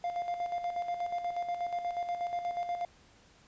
triangle tone with tremolo, 700 Hz, F5, 4 cents sharp, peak -28 dBFS, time 0.04-2.85 s, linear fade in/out 2 ms, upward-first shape square, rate 8.3 Hz, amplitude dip 55%, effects pink hiss -61 dBFS RMS until 3.47 s + resampled to 16000 Hz

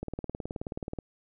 click train, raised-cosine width 2 ms, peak -21 dBFS, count 19, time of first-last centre 0.03-0.987 s, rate 18.8 Hz, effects none

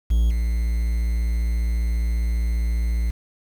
triangle tone with level steps, 57.4 Hz, A#1, 26 cents flat, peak -13 / -17 dBFS, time 0.1-3.11 s, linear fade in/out 10 ms, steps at 0.3 s, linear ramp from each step 10 ms, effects 7-bit

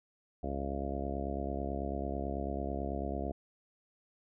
harmonic tone, 69.1 Hz, C#2, 5 cents flat, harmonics 1 / 2 / 3 / 4 / 5 / 6 / 7 / 8 / 9 / 10, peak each -38 / -47 / -42 / -42 / -44 / -44 / -49 / -46 / -44 / -42 dBFS, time 0.43-3.32 s, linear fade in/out 5 ms, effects none

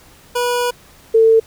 25% pulse / sine tone pair in turn, 487.1 / 448.6 Hz, B4 / A4, -24 / +34 cents, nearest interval minor second, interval 142 cents, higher first, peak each -12 / -7 dBFS, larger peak second, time 0.35-0.71 / 1.14-1.4 s, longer first, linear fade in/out 10 ms, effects pink hiss -46 dBFS RMS until 1.46 s

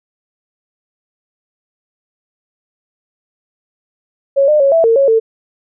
sine tone with pitch steps, 552 / 604 / 552 / 659 / 455.6 / 551 / 448.5 Hz, C#5 / D5 / C#5 / E5 / A#4 / C#5 / A4, -7 / +48 / -7 / -1 / -40 / -11 / +33 cents, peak -7 dBFS, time 4.36-5.2 s, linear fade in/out 20 ms, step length 120 ms, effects none

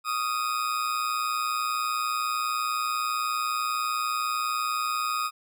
40% pulse tone with amplitude modulation, 1244.5 Hz, D#6, in tune, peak -22 dBFS, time 0.04-5.31 s, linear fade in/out 50 ms, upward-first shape sine, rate 120 Hz, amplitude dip 70%, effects none

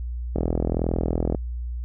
click train, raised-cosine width 2 ms, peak -10 dBFS, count 42, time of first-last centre 0.36-1.348 s, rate 41.5 Hz, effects added 60 Hz sine -27 dBFS peak until 1.84 s

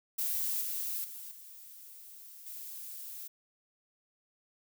violet noise with level steps, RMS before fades -33 / -36 / -45 / -51 / -44 dBFS, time 0.18-3.28 s, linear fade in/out 10 ms, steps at 0.61 / 1.04 / 1.31 / 2.46 s, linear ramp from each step 5 ms, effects none

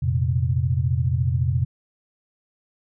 sine chord, F suspended fourth, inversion none, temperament equal, 87.31 / 116.54 / 130.81 Hz, F2 / Bb2 / C3, 0 / 0 / 0 cents, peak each -23 / -24 / -22 dBFS, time 0.02-1.65 s, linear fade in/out 10 ms, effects none

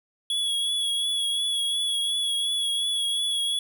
square tone with vibrato, 3362 Hz, G#7, 20 cents sharp, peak -24 dBFS, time 0.3-3.59 s, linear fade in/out 2 ms, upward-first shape triangle, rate 2.8 Hz, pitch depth 32 cents each way, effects none

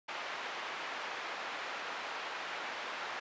pink band-pass noise, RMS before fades -41 dBFS, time 0.08-3.2 s, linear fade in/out 10 ms, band 780 to 2700 Hz, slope 12 dB/octave, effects resampled to 16000 Hz

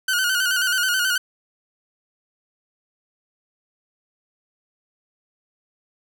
sawtooth tone with vibrato, 1480 Hz, F#6, in tune, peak -15 dBFS, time 0.08-1.18 s, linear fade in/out 5 ms, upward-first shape square, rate 9.3 Hz, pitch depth 55 cents each way, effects none

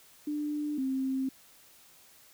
sine tone pair in turn, 297.2 / 264.8 Hz, D4 / C4, +21 / +21 cents, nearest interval major second, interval 200 cents, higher first, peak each -30 / -28 dBFS, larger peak second, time 0.27-0.78 / 0.78-1.29 s, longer neither, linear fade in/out 5 ms, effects white hiss -58 dBFS RMS until 2.33 s

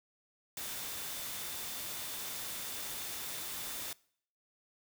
sine tone in noise, 3552 Hz, A7, 16 cents sharp, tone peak -52 dBFS, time 0.57-3.93 s, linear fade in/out 2 ms, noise white, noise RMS -41 dBFS, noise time 0.57-3.93 s, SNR -14 dB, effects noise-tail reverb RT60 0.6 s tail -23 dB re dry

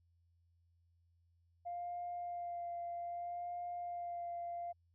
sine tone with vibrato, 698 Hz, F5, 1 cent flat, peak -39 dBFS, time 1.65-4.73 s, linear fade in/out 20 ms, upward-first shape sine, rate 0.63 Hz, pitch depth 15 cents each way, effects tanh soft clip ceiling -35 dBFS + added 85 Hz sine -70 dBFS peak until 4.94 s

